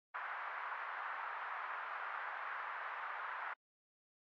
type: band-pass noise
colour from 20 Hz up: pink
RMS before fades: -44 dBFS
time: 0.14-3.54 s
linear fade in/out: 10 ms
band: 950 to 1700 Hz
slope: 24 dB/octave
effects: AAC 64 kbps